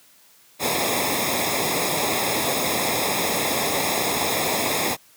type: noise with comb filter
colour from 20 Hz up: pink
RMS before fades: -23 dBFS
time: 0.59-4.97 s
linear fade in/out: 50 ms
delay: 0.67 ms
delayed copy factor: -0.8
effects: white hiss -54 dBFS RMS until 5.16 s + high-pass 100 Hz 12 dB/octave